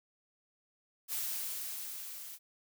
blue noise with level ramp, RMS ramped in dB -35 to -47 dBFS, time 1.08-2.39 s, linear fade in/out 50 ms, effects none

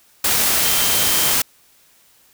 sine tone in noise, 3136 Hz, G7, in tune, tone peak -26 dBFS, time 0.65-1.34 s, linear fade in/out 5 ms, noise white, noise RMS -17 dBFS, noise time 0.24-1.42 s, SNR -12 dB, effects white hiss -54 dBFS RMS until 2.33 s

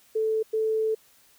sine tone bursts at uneven times, 439.1 Hz, A4, 4 cents flat, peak -22 dBFS, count 2, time 0.15-0.43 / 0.53-0.95 s, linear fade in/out 10 ms, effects white hiss -59 dBFS RMS until 1.38 s

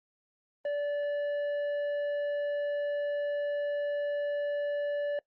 triangle tone with tanh clipping, 580 Hz, D5, 22 cents flat, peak -30 dBFS, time 0.65-5.19 s, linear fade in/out 2 ms, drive 11 dB, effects noise-tail reverb RT60 0.1 s tail -22 dB re dry + Opus 24 kbps

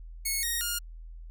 5% pulse tone with pitch steps, 2192 / 1870 / 1419 Hz, C#7 / A#6 / F6, -20 / +5 / +27 cents, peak -18 dBFS, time 0.25-0.79 s, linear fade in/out 10 ms, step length 180 ms, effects added 41 Hz sine -41 dBFS peak until 1.3 s

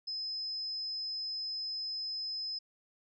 sine tone, 5100 Hz, D#8, 42 cents sharp, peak -35 dBFS, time 0.07-2.59 s, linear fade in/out 10 ms, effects none

